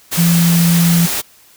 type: tone in noise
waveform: sine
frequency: 170 Hz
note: F3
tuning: 46 cents flat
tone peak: -9 dBFS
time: 0.17-1.07 s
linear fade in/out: 20 ms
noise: white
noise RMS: -19 dBFS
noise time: 0.11-1.22 s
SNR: +7 dB
effects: white hiss -47 dBFS RMS until 1.56 s